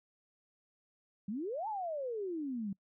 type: exponential two-way sweep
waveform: sine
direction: up then down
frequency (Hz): 188.4 to 901 to 188.4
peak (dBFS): -35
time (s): 1.28-2.73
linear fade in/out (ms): 5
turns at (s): 1.68
effects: noise-tail reverb RT60 0.1 s tail -26 dB re dry